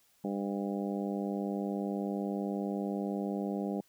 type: harmonic tone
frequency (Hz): 100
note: G2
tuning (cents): +35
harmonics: 2 / 3 / 4 / 5 / 6 / 7 / 8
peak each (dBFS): -34 / -38 / -40 / -42 / -44 / -45 / -46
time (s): 0.24-3.81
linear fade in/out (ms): 5
effects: white hiss -68 dBFS RMS until 3.88 s